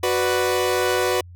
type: chord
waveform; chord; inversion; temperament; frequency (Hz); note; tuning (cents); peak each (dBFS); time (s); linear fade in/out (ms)
sawtooth; B minor; second; equal; 370 / 493.9 / 587.3; F#4 / B4 / D5; 0 / 0 / 0; -18 / -18 / -24; 0.03-1.21; 5
effects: added 88 Hz sine -39 dBFS peak until 1.35 s